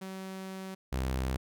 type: tone pair in turn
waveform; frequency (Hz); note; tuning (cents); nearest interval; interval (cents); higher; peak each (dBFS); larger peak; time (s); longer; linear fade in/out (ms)
sawtooth; 190 / 64.92; F#3 / C2; +46 / -13; octave + perfect fifth; 1859; first; -35 / -26; second; 0.01-0.75 / 0.92-1.37; first; 10
effects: none

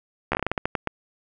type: slowing click train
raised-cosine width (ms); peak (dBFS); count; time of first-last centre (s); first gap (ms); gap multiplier
0.5; -8; 12; 0.32-0.873; 13; 1.25
effects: none

